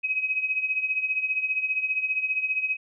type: tone with tremolo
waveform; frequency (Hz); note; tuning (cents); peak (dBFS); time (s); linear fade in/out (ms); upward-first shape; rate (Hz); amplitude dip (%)
sine; 2536; D#7; +32; -20; 0.03-2.77; 20; triangle; 15; 80
effects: none